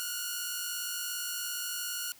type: tone pair together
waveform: 5% pulse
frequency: 1411.7 / 1469 Hz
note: F6 / F#6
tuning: +18 / -13 cents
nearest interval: minor second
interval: 69 cents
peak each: -25 dBFS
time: 0-2.12 s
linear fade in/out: 0 ms
effects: white hiss -57 dBFS RMS until 2.19 s + high-pass 60 Hz 12 dB/octave